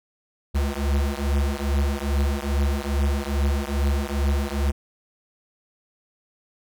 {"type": "beating tone pair", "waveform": "square", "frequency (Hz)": [69.3, 71.7], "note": ["C#2", "D2"], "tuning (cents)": [0, -41], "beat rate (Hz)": 2.4, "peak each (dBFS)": [-24, -25], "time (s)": [0.54, 4.72], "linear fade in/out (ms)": 20, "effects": []}